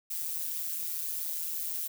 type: noise with amplitude modulation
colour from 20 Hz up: violet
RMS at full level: -31 dBFS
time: 0.1-1.88 s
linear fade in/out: 10 ms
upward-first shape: sine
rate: 163 Hz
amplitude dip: 80%
effects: none